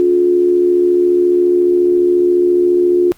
sine tone with amplitude modulation, 355.5 Hz, F4, 31 cents sharp, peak -6 dBFS, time 0-3.12 s, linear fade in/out 0 ms, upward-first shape sine, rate 74.4 Hz, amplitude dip 55%, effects pink hiss -47 dBFS RMS until 3.17 s + Opus 24 kbps

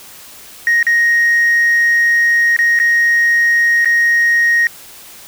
sine tone with dropouts, 1872 Hz, A#6, 7 cents sharp, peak -7 dBFS, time 0.67-4.67 s, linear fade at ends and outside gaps 1 ms, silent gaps 0.828-0.867 / 2.565-2.589 / 2.79-2.799 / 3.847-3.857 s, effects tanh soft clip ceiling -7 dBFS + white hiss -37 dBFS RMS until 5.27 s

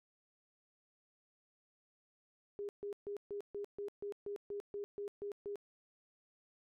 sine tone bursts, 406.7 Hz, G#4, 36 cents flat, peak -39 dBFS, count 13, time 2.59-5.557 s, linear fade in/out 0 ms, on 99 ms, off 140 ms, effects none

